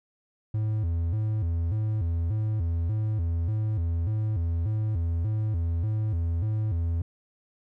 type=tone with vibrato; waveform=triangle; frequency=95.2 Hz; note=F#2; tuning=50 cents sharp; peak=-22 dBFS; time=0.54-7.02 s; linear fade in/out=5 ms; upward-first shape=square; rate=1.7 Hz; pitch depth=220 cents each way; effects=none